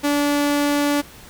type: tone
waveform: sawtooth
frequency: 289.2 Hz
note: D4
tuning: 27 cents flat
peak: -13 dBFS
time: 0.03-1.02 s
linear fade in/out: 20 ms
effects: pink hiss -43 dBFS RMS until 1.29 s